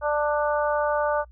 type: harmonic tone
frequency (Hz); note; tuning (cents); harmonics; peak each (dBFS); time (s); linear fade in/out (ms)
296; D4; +14; 2 / 3 / 4 / 5; -23 / -27 / -29 / -31; 0.01-1.25; 50
effects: noise-tail reverb RT60 0.1 s tail -26 dB re dry + added 60 Hz sine -46 dBFS peak until 1.31 s